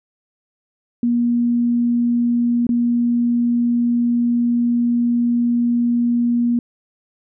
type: tone with dropouts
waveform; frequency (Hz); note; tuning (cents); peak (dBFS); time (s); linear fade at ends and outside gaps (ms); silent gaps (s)
sine; 238.6; A#3; +41; -14; 1.03-6.59; 2; 2.668-2.691
effects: none